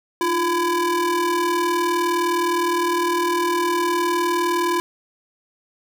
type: ring-modulated tone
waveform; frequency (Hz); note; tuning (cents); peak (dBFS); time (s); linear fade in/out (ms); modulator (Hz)
square; 329.6; E4; 0; -16; 0.21-4.8; 0; 679
effects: none